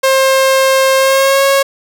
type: tone with pitch glide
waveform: sawtooth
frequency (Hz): 532 to 548.9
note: C5 to C#5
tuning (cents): +29 to -17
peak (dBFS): -4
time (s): 0.03-1.63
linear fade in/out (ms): 10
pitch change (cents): +54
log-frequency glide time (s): 0.97-1.44
effects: none